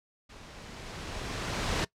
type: noise with level ramp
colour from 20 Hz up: pink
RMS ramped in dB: -50 to -28 dBFS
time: 0.29-1.85 s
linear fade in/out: 10 ms
effects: noise-tail reverb RT60 0.1 s tail -21 dB re dry + low-pass 6000 Hz 12 dB/octave